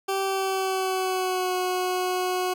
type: tone with pitch glide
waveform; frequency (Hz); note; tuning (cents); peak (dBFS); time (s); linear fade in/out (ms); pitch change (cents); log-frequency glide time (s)
20% pulse; 387.9 to 366.1; G4 to F#4; -18 to -18; -19; 0.08-2.54; 10; -100; 0.23-1.54
effects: none